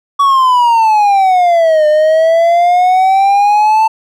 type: exponential two-way sweep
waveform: triangle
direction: down then up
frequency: 1136 to 603 to 890 Hz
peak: -4 dBFS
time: 0.19-3.88 s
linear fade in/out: 10 ms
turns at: 1.87 s
effects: none